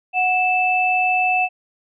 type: tone pair together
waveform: sine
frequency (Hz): 737.6 / 2637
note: F#5 / E7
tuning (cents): -6 / 0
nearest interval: octave + minor seventh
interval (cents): 2206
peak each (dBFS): -18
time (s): 0.13-1.49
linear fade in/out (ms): 50
effects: none